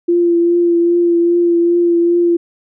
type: tone with vibrato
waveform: sine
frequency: 343.8 Hz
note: F4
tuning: 27 cents flat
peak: -9 dBFS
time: 0.08-2.37 s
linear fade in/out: 10 ms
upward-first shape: triangle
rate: 2.5 Hz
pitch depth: 22 cents each way
effects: none